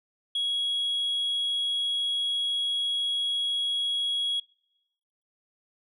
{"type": "tone", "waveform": "sine", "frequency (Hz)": 3322, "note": "G#7", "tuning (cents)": 0, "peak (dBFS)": -23, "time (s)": [0.35, 4.4], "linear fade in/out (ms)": 5, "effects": ["noise-tail reverb RT60 1.0 s tail -26 dB re dry", "tanh soft clip ceiling -23 dBFS"]}